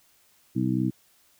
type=harmonic tone; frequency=63.4 Hz; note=B1; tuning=46 cents sharp; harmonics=2 / 3 / 4 / 5; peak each=-28 / -28 / -28 / -28 dBFS; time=0.55-0.91 s; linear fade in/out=20 ms; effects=white hiss -62 dBFS RMS until 1.39 s